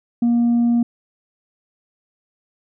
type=tone; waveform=sine; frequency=236.8 Hz; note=A#3; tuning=27 cents sharp; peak=-11 dBFS; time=0.22-0.83 s; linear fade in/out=5 ms; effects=tanh soft clip ceiling -12 dBFS